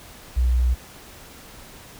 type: tone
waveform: sine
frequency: 61.74 Hz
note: B1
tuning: in tune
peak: -16 dBFS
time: 0.36-0.75 s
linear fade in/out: 20 ms
effects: pink hiss -44 dBFS RMS until 1.99 s